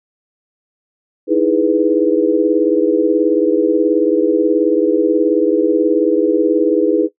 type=chord; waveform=sine; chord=E major seventh; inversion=third; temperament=equal; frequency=311.1 / 329.6 / 415.3 / 493.9 Hz; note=D#4 / E4 / G#4 / B4; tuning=0 / 0 / 0 / 0 cents; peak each=-16 dBFS; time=1.27-7.09 s; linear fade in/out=50 ms; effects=noise-tail reverb RT60 0.1 s tail -17 dB re dry